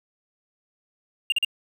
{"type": "tone bursts", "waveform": "triangle", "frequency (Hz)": 2805, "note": "F7", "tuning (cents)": 7, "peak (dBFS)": -17, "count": 3, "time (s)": [1.3, 1.448], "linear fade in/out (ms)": 2, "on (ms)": 22, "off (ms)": 41, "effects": []}